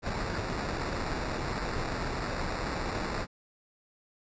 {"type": "noise with sample-and-hold", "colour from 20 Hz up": "pink", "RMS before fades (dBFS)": -33, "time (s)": [0.02, 3.27], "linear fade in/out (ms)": 50, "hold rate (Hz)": 3150, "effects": ["resampled to 16000 Hz"]}